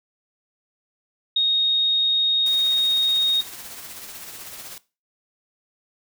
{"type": "tone", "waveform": "sine", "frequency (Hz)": 3729, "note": "A#7", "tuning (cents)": 0, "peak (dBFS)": -16, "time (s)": [1.36, 3.41], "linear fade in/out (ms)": 5}
{"type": "noise with tremolo", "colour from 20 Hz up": "white", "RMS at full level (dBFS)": -36, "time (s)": [2.46, 4.78], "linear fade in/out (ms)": 2, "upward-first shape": "triangle", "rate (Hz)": 16, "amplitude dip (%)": 45}
{"effects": ["noise-tail reverb RT60 0.3 s tail -19 dB re dry"]}